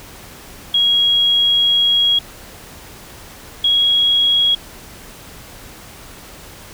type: tone pair in turn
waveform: sine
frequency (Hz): 3300 / 3312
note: G#7 / G#7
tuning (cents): -12 / -5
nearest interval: unison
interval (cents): 7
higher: second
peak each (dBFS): -11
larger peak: neither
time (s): 0.74-2.19 / 3.64-4.55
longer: first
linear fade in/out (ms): 5
effects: pink hiss -38 dBFS RMS until 6.73 s